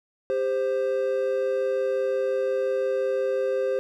triangle tone pair together, 397.6 / 523.3 Hz, G4 / C5, +25 / 0 cents, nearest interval perfect fourth, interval 475 cents, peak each -25 / -22 dBFS, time 0.3-3.79 s, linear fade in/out 0 ms, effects none

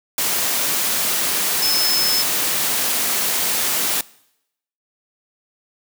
sine tone in noise, 5210 Hz, E8, 21 cents flat, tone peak -18 dBFS, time 1.62-2.22 s, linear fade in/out 2 ms, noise white, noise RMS -20 dBFS, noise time 0.18-4.01 s, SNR -1 dB, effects noise-tail reverb RT60 0.8 s tail -22 dB re dry + high-pass 150 Hz 12 dB/octave

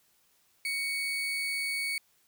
35% pulse tone, 2231 Hz, C#7, 11 cents sharp, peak -28 dBFS, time 0.65-1.98 s, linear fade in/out 2 ms, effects white hiss -68 dBFS RMS until 2.27 s

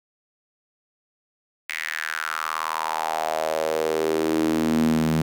sawtooth tone with high-pass filter sweep, 79.3 Hz, D#2, 33 cents sharp, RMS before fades -24 dBFS, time 1.69-5.22 s, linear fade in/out 5 ms, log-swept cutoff 2100 to 180 Hz, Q 4.8, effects none

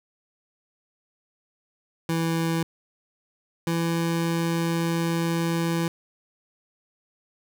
25% pulse tone pair in turn, 164.81 / 167.11 Hz, E3 / E3, 0 / +24 cents, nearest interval unison, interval 24 cents, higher second, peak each -19 dBFS, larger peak neither, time 2.09-2.63 / 3.67-5.88 s, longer second, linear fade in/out 2 ms, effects none

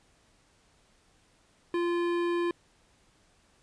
sine tone with hard clipping, 345.7 Hz, F4, 18 cents flat, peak -28 dBFS, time 1.74-2.51 s, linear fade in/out 2 ms, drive 15 dB, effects pink hiss -65 dBFS RMS until 3.62 s + resampled to 22050 Hz

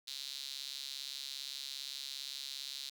sawtooth tone with high-pass filter, 137.5 Hz, C#3, 14 cents flat, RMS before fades -44 dBFS, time 0.07-2.9 s, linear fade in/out 10 ms, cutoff 4000 Hz, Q 4.6, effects none

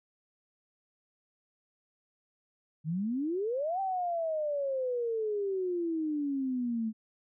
sine exponential two-way sweep, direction up then down, 148.4 to 784 to 216.4 Hz, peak -29 dBFS, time 2.84-6.93 s, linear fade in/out 50 ms, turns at 3.8 s, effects none

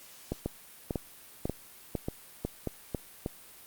two click trains, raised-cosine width 2 ms, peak -18 / -17 dBFS, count 6 / 6, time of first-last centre 0.32-3.261 / 0.46-2.948 s, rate 1.7 / 2.01 Hz, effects white hiss -52 dBFS RMS until 3.66 s + Opus 48 kbps

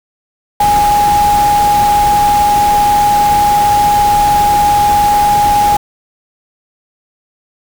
sine tone in noise, 826 Hz, G#5, 10 cents flat, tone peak -7 dBFS, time 0.6-5.77 s, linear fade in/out 5 ms, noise pink, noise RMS -20 dBFS, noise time 0.6-5.77 s, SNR +10 dB, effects none

